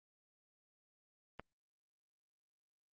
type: click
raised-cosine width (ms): 0.5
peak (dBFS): -29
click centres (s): 1.396
effects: Opus 32 kbps